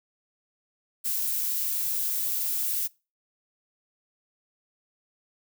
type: noise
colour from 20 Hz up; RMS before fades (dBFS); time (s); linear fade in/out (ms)
violet; -28; 1.04-2.88; 20
effects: noise-tail reverb RT60 0.3 s tail -24 dB re dry